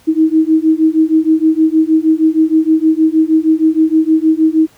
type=beating tone pair; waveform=sine; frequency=314.2 / 320.6 Hz; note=D#4 / E4; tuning=+17 / -48 cents; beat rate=6.4 Hz; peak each=-11 dBFS; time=0.07-4.67 s; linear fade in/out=20 ms; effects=pink hiss -48 dBFS RMS until 4.77 s + high-pass 60 Hz 12 dB/octave